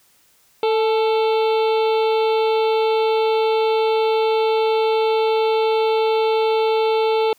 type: harmonic tone with a mistuned harmonic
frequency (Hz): 444.3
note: A4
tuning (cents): +17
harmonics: 1 / 2 / 3 / 5 / 6 / 7 / 8 / 9 / 10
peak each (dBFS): -16 / -22 / -32 / -35 / -33 / -37 / -35 / -38 / -42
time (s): 0.63-7.33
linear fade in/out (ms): 2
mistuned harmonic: 2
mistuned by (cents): -42
effects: white hiss -57 dBFS RMS until 7.38 s